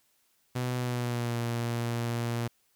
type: tone with pitch glide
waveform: sawtooth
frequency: 124.6 to 118.02 Hz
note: B2 to A#2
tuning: +16 to +22 cents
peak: -25 dBFS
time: 0.55-2.48 s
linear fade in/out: 10 ms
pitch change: -94 cents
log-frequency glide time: 0.75-1.36 s
effects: white hiss -70 dBFS RMS until 2.75 s